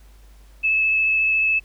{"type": "tone with vibrato", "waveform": "sine", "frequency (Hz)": 2605, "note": "E7", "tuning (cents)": -21, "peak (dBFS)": -16, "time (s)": [0.63, 1.6], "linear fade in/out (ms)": 20, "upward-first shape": "triangle", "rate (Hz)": 14, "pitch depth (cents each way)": 14, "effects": ["added 50 Hz sine -45 dBFS peak until 1.64 s", "pink hiss -57 dBFS RMS until 1.64 s"]}